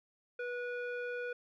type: tone with low-pass filter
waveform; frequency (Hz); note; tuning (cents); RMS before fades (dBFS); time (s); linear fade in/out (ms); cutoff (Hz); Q
square; 487.7; B4; -22; -39; 0.39-1.33; 5; 1900; 4
effects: none